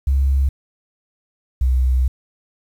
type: tone pair in turn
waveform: sine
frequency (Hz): 68.1 / 63.89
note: C#2 / C2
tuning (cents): -30 / -41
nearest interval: minor second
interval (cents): 111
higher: first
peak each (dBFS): -12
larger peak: neither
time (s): 0.07-0.49 / 1.61-2.08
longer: second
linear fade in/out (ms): 5
effects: tanh soft clip ceiling -9 dBFS + 8-bit